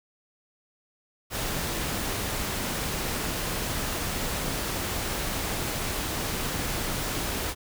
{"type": "noise", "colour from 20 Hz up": "pink", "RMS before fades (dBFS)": -30, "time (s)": [1.3, 7.55], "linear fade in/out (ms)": 50, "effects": []}